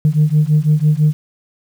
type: beating tone pair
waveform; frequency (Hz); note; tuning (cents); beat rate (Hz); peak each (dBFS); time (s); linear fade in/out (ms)
sine; 149.1 / 155.1; D3 / D#3; +27 / -5; 6; -12; 0.05-1.13; 0
effects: tanh soft clip ceiling -5 dBFS + 7-bit